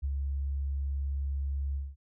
sine tone with ADSR envelope, 69.3 Hz, C#2, in tune, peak -27 dBFS, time 0.02-1.96 s, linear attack 25 ms, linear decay 38 ms, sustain -2 dB, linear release 210 ms, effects none

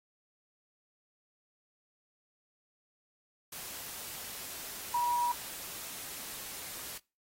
sine tone in noise, 963 Hz, B5, 44 cents flat, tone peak -27 dBFS, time 4.94-5.32 s, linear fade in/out 5 ms, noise white, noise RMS -43 dBFS, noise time 3.52-6.98 s, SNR +13 dB, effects noise-tail reverb RT60 0.3 s tail -24 dB re dry + AAC 48 kbps

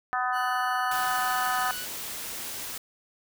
harmonic tone, 250.9 Hz, B3, 28 cents sharp, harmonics 3 / 4 / 5 / 6 / 7, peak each -29 / -34 / -29 / -34 / -34 dBFS, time 0.13-1.71 s, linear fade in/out 0 ms
20% pulse tone, 1480 Hz, F#6, in tune, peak -32 dBFS, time 0.32-1.87 s, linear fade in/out 50 ms
white noise, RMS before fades -36 dBFS, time 0.91-2.78 s, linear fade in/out 5 ms
effects none

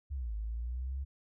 sine linear two-way sweep, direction down then up, 73 to 51.91 to 69 Hz, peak -34 dBFS, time 0.1-1.05 s, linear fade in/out 20 ms, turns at 0.34 s, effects none

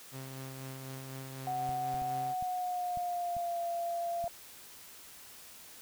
sawtooth tone with tremolo, 132.9 Hz, C3, 27 cents sharp, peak -37 dBFS, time 0.11-2.35 s, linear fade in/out 50 ms, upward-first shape sine, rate 4 Hz, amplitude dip 30%
sine tone with pitch glide, 740 to 686.5 Hz, F#5 to F5, 0 to -30 cents, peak -32 dBFS, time 1.47-4.28 s, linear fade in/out 2 ms, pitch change -130 cents, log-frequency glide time 2.31-3.6 s
clicks, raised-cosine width 5 ms, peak -35 dBFS, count 7, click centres 1.692 / 1.943 / 2.02 / 2.425 / 2.973 / 3.367 / 4.242 s
effects white hiss -52 dBFS RMS until 5.81 s

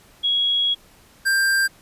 sine / square tone pair in turn, 3322 / 1585.1 Hz, G#7 / G6, 0 / +19 cents, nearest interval octave + minor second, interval 1281 cents, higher first, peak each -17 dBFS, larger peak neither, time 0.23-0.75 / 1.25-1.68 s, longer first, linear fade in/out 20 ms, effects pink hiss -52 dBFS RMS until 1.81 s + resampled to 32000 Hz

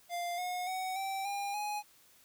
square tone with pitch steps, 697 / 722.4 / 748.8 / 776.1 / 804.4 / 833.7 Hz, F5 / F#5 / F#5 / G5 / G5 / G#5, -4 / -42 / +20 / -18 / +44 / +6 cents, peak -35 dBFS, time 0.09-1.83 s, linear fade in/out 50 ms, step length 290 ms, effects white hiss -63 dBFS RMS until 2.24 s

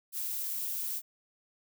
violet noise, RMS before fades -35 dBFS, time 0.12-1.02 s, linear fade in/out 50 ms, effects none

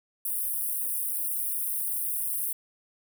white high-pass noise, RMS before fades -30 dBFS, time 0.25-2.53 s, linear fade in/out 5 ms, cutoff 8900 Hz, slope 96 dB/octave, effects none

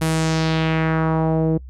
sawtooth tone with low-pass filter sweep, 160.3 Hz, E3, 48 cents flat, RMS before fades -19 dBFS, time 0.01-1.58 s, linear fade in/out 10 ms, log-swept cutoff 12000 to 410 Hz, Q 1.8, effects noise-tail reverb RT60 0.1 s tail -25 dB re dry + added 64 Hz sine -34 dBFS peak until 1.69 s

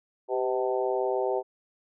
harmonic tone with a mistuned harmonic, 127.1 Hz, C3, 50 cents flat, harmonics 3 / 4 / 5 / 6 / 7, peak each -28 / -30 / -32 / -34 / -35 dBFS, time 0.28-1.43 s, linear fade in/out 50 ms, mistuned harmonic 3, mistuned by +37 cents, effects none

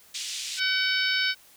pink band-pass noise, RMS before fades -34 dBFS, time 0.14-0.6 s, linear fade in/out 10 ms, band 2800 to 7900 Hz, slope 24 dB/octave
harmonic tone, 756 Hz, F#5, 37 cents sharp, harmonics 2 / 3 / 4 / 5 / 6 / 7, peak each -27 / -29 / -30 / -31 / -32 / -32 dBFS, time 0.57-1.35 s, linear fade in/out 50 ms
effects white hiss -55 dBFS RMS until 1.56 s

